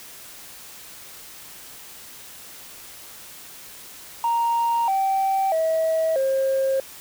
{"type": "tone with pitch steps", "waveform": "sine", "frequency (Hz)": [932.3, 775, 644.2, 535.5], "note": ["A#5", "G5", "E5", "C5"], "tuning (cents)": [0, -20, -40, 40], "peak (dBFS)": -17, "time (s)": [4.24, 6.8], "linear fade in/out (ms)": 2, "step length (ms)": 640, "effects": ["tanh soft clip ceiling -16 dBFS", "white hiss -42 dBFS RMS until 7 s"]}